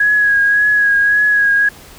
sine tone with vibrato, 1661.2 Hz, G#6, in tune, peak -9 dBFS, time 0-1.69 s, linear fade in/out 5 ms, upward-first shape triangle, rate 1.8 Hz, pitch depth 34 cents each way, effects pink hiss -39 dBFS RMS until 1.98 s

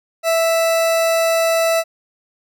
40% pulse tone, 659.3 Hz, E5, in tune, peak -13 dBFS, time 0.23-1.84 s, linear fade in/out 50 ms, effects none

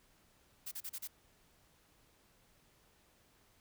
blue noise bursts, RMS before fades -43 dBFS, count 5, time 0.66-1.076 s, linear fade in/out 10 ms, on 56 ms, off 34 ms, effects pink hiss -69 dBFS RMS until 3.6 s

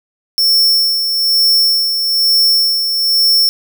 45% pulse tone with tremolo, 5400 Hz, E8, 41 cents sharp, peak -8 dBFS, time 0.38-3.49 s, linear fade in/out 0 ms, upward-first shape sine, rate 1.1 Hz, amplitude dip 50%, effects none

